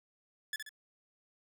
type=tone with echo; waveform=sawtooth; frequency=1722 Hz; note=A6; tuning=38 cents flat; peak=-31 dBFS; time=0.53-0.56 s; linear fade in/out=2 ms; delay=66 ms; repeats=2; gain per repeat=-6 dB; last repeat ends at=0.692 s; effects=none